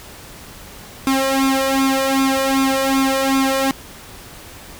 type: tone with flanger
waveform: sawtooth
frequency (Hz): 268.6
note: C4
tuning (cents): +46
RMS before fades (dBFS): -17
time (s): 1.07-3.71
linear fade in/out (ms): 0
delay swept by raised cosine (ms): 0.82 to 1.7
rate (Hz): 2.6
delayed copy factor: +0.9
effects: pink hiss -38 dBFS RMS until 4.79 s